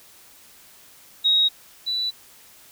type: tone pair in turn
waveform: sine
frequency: 3786 / 3961 Hz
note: A#7 / B7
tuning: +26 / +4 cents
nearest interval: minor second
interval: 78 cents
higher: second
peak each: -15 / -22 dBFS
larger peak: first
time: 1.24-1.49 / 1.86-2.11 s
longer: neither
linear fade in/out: 20 ms
effects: white hiss -50 dBFS RMS until 2.71 s